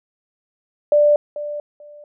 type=tone with echo; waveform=sine; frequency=590 Hz; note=D5; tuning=8 cents sharp; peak=-10 dBFS; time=0.92-1.16 s; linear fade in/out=2 ms; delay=440 ms; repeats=2; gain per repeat=-14 dB; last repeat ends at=2.04 s; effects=none